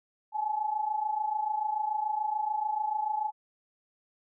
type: tone pair together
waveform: sine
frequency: 833 / 859.9 Hz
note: G#5 / A5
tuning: +5 / -40 cents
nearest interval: minor second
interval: 55 cents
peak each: -33 / -29 dBFS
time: 0.32-3.32 s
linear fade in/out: 50 ms
effects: none